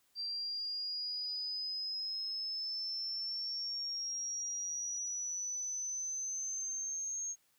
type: exponential sweep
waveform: sine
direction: up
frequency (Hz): 4699 to 6500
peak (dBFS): -36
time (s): 0.15-7.36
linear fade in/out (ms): 50
effects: white hiss -73 dBFS RMS until 7.58 s